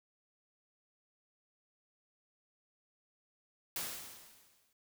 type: noise with exponential decay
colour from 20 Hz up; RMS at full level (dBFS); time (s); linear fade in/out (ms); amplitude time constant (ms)
white; -37; 3.76-4.73; 2; 210
effects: none